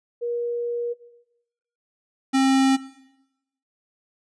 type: tone pair in turn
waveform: sine / square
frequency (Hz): 476.1 / 267.2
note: A#4 / C4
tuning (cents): +37 / +36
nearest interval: minor seventh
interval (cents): 1001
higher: first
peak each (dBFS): -24 / -17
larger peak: second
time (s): 0.21-0.94 / 2.33-2.77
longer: first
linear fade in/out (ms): 20
effects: noise-tail reverb RT60 0.9 s tail -17 dB re dry + resampled to 22050 Hz